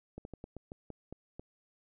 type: slowing click train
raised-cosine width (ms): 2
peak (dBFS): -30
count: 9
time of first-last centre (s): 0.18-1.395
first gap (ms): 71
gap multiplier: 1.21
effects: none